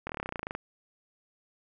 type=slowing click train; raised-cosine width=0.5 ms; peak=-19 dBFS; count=16; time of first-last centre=0.07-0.551 s; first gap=24 ms; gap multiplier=1.04; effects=none